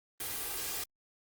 white noise with comb filter, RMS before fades -37 dBFS, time 0.2-0.84 s, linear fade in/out 5 ms, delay 2.5 ms, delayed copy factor +0.5, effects Opus 32 kbps

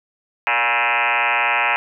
sine tone with frequency modulation, 1700 Hz, G#6, 40 cents sharp, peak -15 dBFS, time 0.47-1.76 s, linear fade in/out 0 ms, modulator 124 Hz, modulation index 7.9, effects none

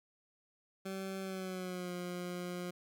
20% pulse tone with pitch glide, 191.9 to 178.02 Hz, G3 to F3, -37 to +33 cents, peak -34 dBFS, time 0.85-2.71 s, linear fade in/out 10 ms, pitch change -130 cents, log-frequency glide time 1.21-1.92 s, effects none

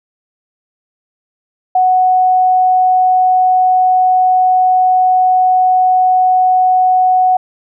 sine tone, 740 Hz, F#5, in tune, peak -7 dBFS, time 1.75-7.37 s, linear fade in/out 5 ms, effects none

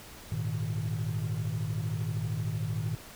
sine chord, Ab suspended second, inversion none, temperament just, 103.83 / 116.8 / 155.74 Hz, Ab2 / Bb2 / Eb3, 0 / +4 / +2 cents, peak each -32 dBFS, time 0.32-2.95 s, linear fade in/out 0 ms, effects tanh soft clip ceiling -25 dBFS + pink hiss -48 dBFS RMS until 3.15 s

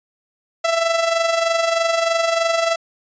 sawtooth tone with amplitude modulation, 665 Hz, E5, 15 cents sharp, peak -10 dBFS, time 0.64-2.76 s, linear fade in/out 10 ms, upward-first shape sine, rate 23.2 Hz, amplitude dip 55%, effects resampled to 16000 Hz

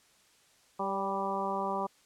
harmonic tone with a mistuned harmonic, 196 Hz, G3, in tune, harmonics 1 / 2 / 3 / 4 / 5 / 6, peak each -39 / -38 / -38 / -36 / -35 / -38 dBFS, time 0.79-1.87 s, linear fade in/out 10 ms, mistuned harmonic 3, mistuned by -26 cents, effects white hiss -64 dBFS RMS until 2.05 s + low-pass 9000 Hz 12 dB/octave

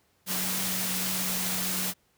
sine tone in noise, 185 Hz, F#3, in tune, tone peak -36 dBFS, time 0.26-1.94 s, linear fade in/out 50 ms, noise white, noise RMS -30 dBFS, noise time 0.26-1.94 s, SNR -9 dB, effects pink hiss -68 dBFS RMS until 2.17 s + high-pass 60 Hz 12 dB/octave

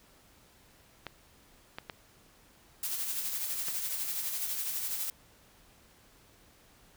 clicks, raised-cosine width 0.3 ms, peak -22 dBFS, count 4, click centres 1.067 / 1.785 / 1.898 / 3.684 s
blue noise with tremolo, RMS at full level -33 dBFS, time 2.83-5.1 s, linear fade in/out 2 ms, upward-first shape sine, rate 12 Hz, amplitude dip 40%
effects pink hiss -61 dBFS RMS until 6.96 s

